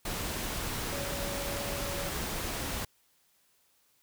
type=tone in noise; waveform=sine; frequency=564 Hz; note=C#5; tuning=30 cents sharp; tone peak=-39 dBFS; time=0.92-2.09 s; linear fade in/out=5 ms; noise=pink; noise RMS=-35 dBFS; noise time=0.05-2.85 s; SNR=-7 dB; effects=white hiss -69 dBFS RMS until 4.02 s